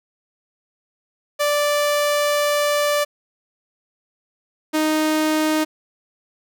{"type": "tone pair in turn", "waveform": "sawtooth", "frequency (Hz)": [586, 310.4], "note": ["D5", "D#4"], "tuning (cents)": [-4, -4], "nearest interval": "major seventh", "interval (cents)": 1100, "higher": "first", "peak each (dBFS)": -13, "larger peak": "neither", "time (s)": [[1.39, 3.05], [4.73, 5.65]], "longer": "first", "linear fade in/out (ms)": 20, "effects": []}